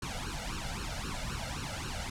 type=noise with flanger; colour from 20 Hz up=pink; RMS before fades=-37 dBFS; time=0.02-2.1 s; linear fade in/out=5 ms; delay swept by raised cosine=0.71 to 1.43 ms; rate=3.8 Hz; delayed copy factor=+0.95; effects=low-pass 8000 Hz 12 dB/octave